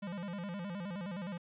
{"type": "tone with vibrato", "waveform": "square", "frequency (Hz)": 187.1, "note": "F#3", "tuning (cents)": 20, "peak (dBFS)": -39, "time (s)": [0.02, 1.38], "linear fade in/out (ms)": 10, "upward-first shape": "square", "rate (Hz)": 9.6, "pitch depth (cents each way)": 140, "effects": ["resampled to 8000 Hz"]}